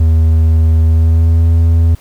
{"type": "tone with pitch glide", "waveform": "triangle", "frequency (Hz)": [80.4, 82.56], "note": ["E2", "E2"], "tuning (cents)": [-43, 3], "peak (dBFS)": -4, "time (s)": [0, 1.95], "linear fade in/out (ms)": 5, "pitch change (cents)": 46, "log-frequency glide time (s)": [0.82, 1.45], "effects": ["pink hiss -45 dBFS RMS until 2 s"]}